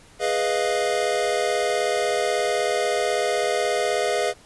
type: chord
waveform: square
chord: F half-diminished seventh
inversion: first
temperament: equal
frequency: 415.3 / 493.9 / 622.3 / 698.5 Hz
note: Ab4 / Cb5 / Eb5 / F5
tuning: 0 / 0 / 0 / 0 cents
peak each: -27 dBFS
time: 0.19-4.34 s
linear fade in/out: 50 ms
effects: pink hiss -51 dBFS RMS until 4.45 s + resampled to 24000 Hz